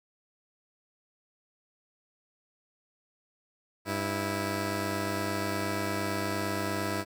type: tone pair together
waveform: 10% pulse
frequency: 99.8 / 328 Hz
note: G2 / E4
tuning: +32 / -9 cents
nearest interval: octave + major sixth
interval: 2059 cents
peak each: -24 dBFS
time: 3.85-7.05 s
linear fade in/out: 50 ms
effects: none